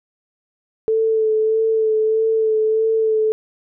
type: tone with vibrato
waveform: sine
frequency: 440 Hz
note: A4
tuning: in tune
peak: -14 dBFS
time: 0.88-3.32 s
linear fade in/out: 0 ms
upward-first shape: sine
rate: 1.6 Hz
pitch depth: 21 cents each way
effects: none